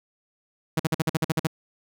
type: tone bursts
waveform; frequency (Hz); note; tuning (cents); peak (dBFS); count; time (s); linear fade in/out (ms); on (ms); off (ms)
sawtooth; 159.8; D#3; +47; -16; 10; 0.77-1.471; 5; 26; 49
effects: none